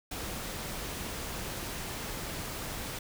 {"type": "noise", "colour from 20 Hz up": "pink", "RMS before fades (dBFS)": -38, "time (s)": [0.11, 2.99], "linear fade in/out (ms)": 5, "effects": []}